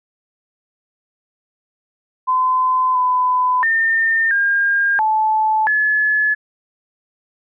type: tone with pitch steps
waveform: sine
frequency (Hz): 1022 / 1005 / 1811 / 1612 / 869 / 1712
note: C6 / B5 / A6 / G6 / A5 / A6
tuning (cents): -41 / +30 / +49 / +48 / -22 / -48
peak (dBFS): -13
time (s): 2.27-6.35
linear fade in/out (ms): 20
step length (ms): 680
effects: none